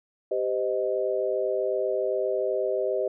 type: chord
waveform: sine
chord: C minor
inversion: second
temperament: equal with one note detuned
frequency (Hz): 392 / 514.6 / 622.3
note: G4 / C5 / Eb5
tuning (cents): 0 / -29 / 0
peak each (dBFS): -28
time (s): 0.31-3.08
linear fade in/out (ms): 5
effects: none